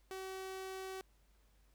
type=tone; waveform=sawtooth; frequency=379.9 Hz; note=F#4; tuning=46 cents sharp; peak=-39 dBFS; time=0.11-1.01 s; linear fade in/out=0 ms; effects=added 50 Hz sine -67 dBFS peak until 1.74 s + pink hiss -75 dBFS RMS until 1.74 s